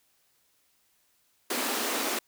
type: high-pass noise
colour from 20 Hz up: pink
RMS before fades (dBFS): -30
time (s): 1.5-2.19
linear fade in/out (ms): 5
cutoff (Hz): 220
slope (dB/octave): 96
effects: white hiss -69 dBFS RMS until 2.27 s